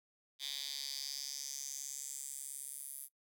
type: tone with high-pass filter sweep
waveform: 10% pulse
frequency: 138.59 Hz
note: C#3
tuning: in tune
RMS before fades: -44 dBFS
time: 0.39-3.09 s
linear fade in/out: 50 ms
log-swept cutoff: 3700 to 11000 Hz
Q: 3.8
effects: noise-tail reverb RT60 0.1 s tail -21 dB re dry